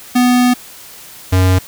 square tone pair in turn, 247.6 / 92.75 Hz, B3 / F#2, +5 / +5 cents, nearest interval octave + perfect fourth, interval 1700 cents, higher first, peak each -9 dBFS, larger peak neither, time 0.15-0.54 / 1.32-1.59 s, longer first, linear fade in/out 10 ms, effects white hiss -36 dBFS RMS until 1.67 s

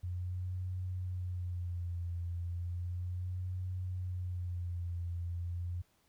sine tone with vibrato, 89 Hz, F2, 33 cents sharp, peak -35 dBFS, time 0.03-5.82 s, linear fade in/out 10 ms, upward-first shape sine, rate 0.34 Hz, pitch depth 52 cents each way, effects pink hiss -72 dBFS RMS until 6.08 s

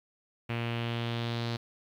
sawtooth tone with low-pass filter sweep, 117.4 Hz, A#2, 13 cents sharp, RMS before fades -33 dBFS, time 0.49-1.57 s, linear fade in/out 10 ms, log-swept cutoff 2600 to 4200 Hz, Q 3.3, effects 10-bit

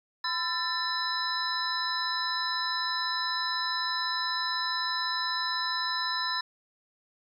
sine tone cluster, 1009 / 1346 / 1769 / 3987 / 5160 Hz, B5 / E6 / A6 / B7 / E8, +37 / +36 / +9 / +16 / -38 cents, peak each -33 / -39 / -33 / -33 / -35 dBFS, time 0.24-6.41 s, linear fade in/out 5 ms, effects 10-bit

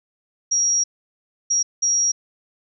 sine tone bursts at uneven times, 5670 Hz, F8, 25 cents sharp, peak -16 dBFS, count 3, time 0.51-0.84 / 1.5-1.63 / 1.82-2.12 s, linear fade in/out 10 ms, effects none

